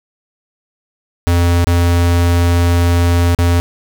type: tone with dropouts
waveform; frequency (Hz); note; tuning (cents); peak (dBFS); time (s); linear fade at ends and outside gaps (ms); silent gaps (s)
square; 86.5; F2; -16; -10; 1.27-3.6; 0; 1.644-1.67 / 3.348-3.388
effects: none